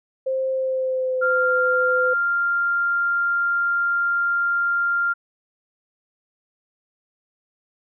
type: tone with pitch glide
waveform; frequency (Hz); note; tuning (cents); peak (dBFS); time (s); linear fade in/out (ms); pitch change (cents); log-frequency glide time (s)
sine; 526 to 506.6; C5 to B4; +9 to +44; -20; 0.26-2.14; 10; -65; 0.52-1.55
type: tone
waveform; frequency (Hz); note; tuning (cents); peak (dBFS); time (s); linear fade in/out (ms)
sine; 1394; F6; -4; -18; 1.21-5.14; 20
effects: none